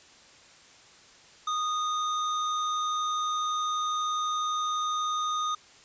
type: tone with sample-and-hold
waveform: sine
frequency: 1239 Hz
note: D#6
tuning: 8 cents flat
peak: -26 dBFS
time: 1.47-5.55 s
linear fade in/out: 5 ms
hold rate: 4900 Hz
effects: white hiss -54 dBFS RMS until 5.84 s + resampled to 16000 Hz